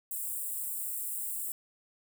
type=high-pass noise; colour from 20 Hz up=white; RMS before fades=-36 dBFS; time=0.11-1.52 s; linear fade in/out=2 ms; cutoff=7600 Hz; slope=96 dB/octave; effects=none